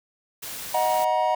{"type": "noise", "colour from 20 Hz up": "white", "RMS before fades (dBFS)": -35, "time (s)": [0.42, 1.05], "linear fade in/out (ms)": 10}
{"type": "chord", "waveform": "triangle", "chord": "D# minor", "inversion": "none", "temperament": "equal with one note detuned", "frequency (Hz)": [622.3, 740, 950.8], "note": ["D#5", "F#5", "A#5"], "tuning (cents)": [0, 0, 34], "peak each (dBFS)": [-23, -22, -22], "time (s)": [0.74, 1.35], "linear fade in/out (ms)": 5}
{"effects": []}